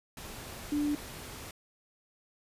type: tone in noise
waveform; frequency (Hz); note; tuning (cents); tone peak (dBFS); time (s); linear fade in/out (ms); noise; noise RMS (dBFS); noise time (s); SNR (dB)
sine; 293.7; D4; 0; -27; 0.72-0.95; 2; pink; -44; 0.17-1.51; +14
effects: resampled to 32000 Hz